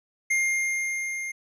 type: tone with level ramp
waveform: square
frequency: 2118 Hz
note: C7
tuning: 21 cents sharp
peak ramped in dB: -21 to -31 dBFS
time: 0.3-1.32 s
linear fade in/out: 10 ms
effects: low-pass 10000 Hz 12 dB/octave